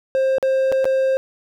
triangle tone with dropouts, 530 Hz, C5, 22 cents sharp, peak -13 dBFS, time 0.15-1.17 s, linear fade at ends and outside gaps 0 ms, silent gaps 0.383-0.427 / 0.718-0.724 / 0.844-0.854 s, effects none

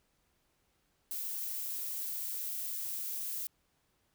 violet noise, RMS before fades -38 dBFS, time 1.11-3.47 s, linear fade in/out 0 ms, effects pink hiss -75 dBFS RMS until 4.14 s

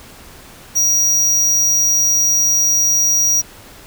square tone, 5750 Hz, F8, 50 cents sharp, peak -12 dBFS, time 0.75-3.42 s, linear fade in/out 20 ms, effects pink hiss -40 dBFS RMS until 3.86 s

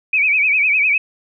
sine tone with vibrato, 2409 Hz, D7, 43 cents sharp, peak -12 dBFS, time 0.13-0.98 s, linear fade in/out 5 ms, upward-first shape sine, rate 9.9 Hz, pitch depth 120 cents each way, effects none

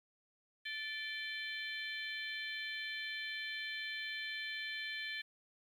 harmonic tone with a mistuned harmonic, 584 Hz, D5, 10 cents flat, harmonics 3 / 4 / 5 / 6 / 7, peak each -43 / -45 / -47 / -49 / -50 dBFS, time 0.65-5.22 s, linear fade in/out 10 ms, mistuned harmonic 5, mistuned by +100 cents, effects 11-bit

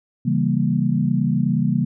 sine chord, C# diminished seventh, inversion none, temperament equal with one note detuned, 137 / 164.81 / 196 / 233.1 Hz, C#3 / E3 / G3 / Bb3, -20 / 0 / 0 / 0 cents, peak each -22 dBFS, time 0.25-1.85 s, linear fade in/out 10 ms, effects none

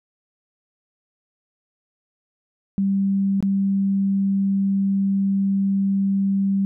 sine tone with dropouts, 196 Hz, G3, in tune, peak -17 dBFS, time 2.78-6.65 s, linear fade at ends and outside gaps 0 ms, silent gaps 3.405-3.426 s, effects none

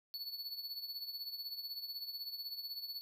square tone with tremolo, 4435 Hz, C#8, in tune, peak -39 dBFS, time 0.14-3.01 s, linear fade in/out 0 ms, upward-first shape triangle, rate 16 Hz, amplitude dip 75%, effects none

